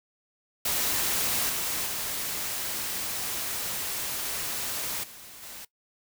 white noise with level steps, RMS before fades -27 / -30 / -32 / -46 / -42 dBFS, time 0.65-5.65 s, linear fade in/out 5 ms, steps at 1.49 / 1.86 / 5.03 / 5.42 s, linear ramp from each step 10 ms, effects noise-tail reverb RT60 0.1 s tail -19 dB re dry

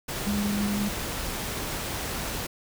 sine tone in noise, 204.7 Hz, G#3, 25 cents flat, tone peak -25 dBFS, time 0.26-0.89 s, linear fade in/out 10 ms, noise pink, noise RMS -32 dBFS, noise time 0.08-2.47 s, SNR +4 dB, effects none

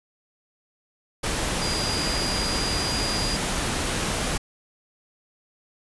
sine tone in noise, 4848 Hz, D#8, 46 cents flat, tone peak -28 dBFS, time 1.61-3.37 s, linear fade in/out 10 ms, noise pink, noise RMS -26 dBFS, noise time 1.23-4.38 s, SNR -5 dB, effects resampled to 24000 Hz

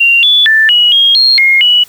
sine tone with pitch steps, 2767 / 3450 / 1767 / 2913 / 3257 / 4243 / 2142 / 2938 Hz, F7 / A7 / A6 / F#7 / G#7 / C8 / C7 / F#7, -17 / -35 / +7 / -28 / -34 / +23 / +40 / -13 cents, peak -4 dBFS, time 0-1.84 s, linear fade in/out 10 ms, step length 230 ms, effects white hiss -40 dBFS RMS until 1.88 s

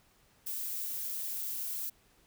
violet noise, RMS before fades -37 dBFS, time 0.46-1.9 s, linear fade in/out 10 ms, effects pink hiss -66 dBFS RMS until 2.26 s

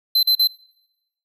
square tone bursts, 4072 Hz, C8, 48 cents flat, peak -14 dBFS, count 3, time 0.15-0.474 s, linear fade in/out 5 ms, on 80 ms, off 42 ms, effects noise-tail reverb RT60 0.9 s tail -24 dB re dry

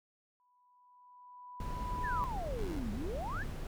sine tone with exponential growth, 989 Hz, B5, 2 cents sharp, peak -31 dBFS, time 0.4-2.24 s, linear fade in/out 0 ms, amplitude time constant 400 ms
brown noise, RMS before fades -39 dBFS, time 1.6-3.67 s, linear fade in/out 2 ms
sine exponential two-way sweep, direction down then up, 1864.7 to 196 to 1864.7 Hz, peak -38 dBFS, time 2.03-3.44 s, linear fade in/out 20 ms, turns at 2.92 s
15% pulse tone, 92.5 Hz, F#2, in tune, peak -37 dBFS, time 2.58-2.79 s, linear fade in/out 5 ms
effects none

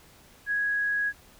sine tone, 1661.2 Hz, G#6, in tune, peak -24 dBFS, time 0.46-1.13 s, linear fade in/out 50 ms, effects pink hiss -55 dBFS RMS until 1.39 s

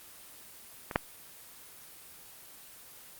clicks, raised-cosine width 0.5 ms, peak -21 / -7 dBFS, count 2, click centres 0.912 / 0.959 s, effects white hiss -51 dBFS RMS until 3.19 s + Opus 24 kbps

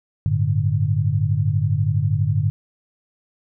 sine chord, G suspended second, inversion none, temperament just, 98 / 110.25 / 147 Hz, G2 / A2 / D3, 0 / +4 / +2 cents, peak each -21 dBFS, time 0.26-2.5 s, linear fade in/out 0 ms, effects none

